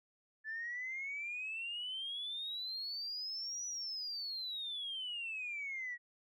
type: exponential two-way sweep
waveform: sine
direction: up then down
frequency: 1736 to 5920 to 1903 Hz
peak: -38 dBFS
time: 0.44-5.98 s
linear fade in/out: 50 ms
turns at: 3.66 s
effects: tanh soft clip ceiling -34 dBFS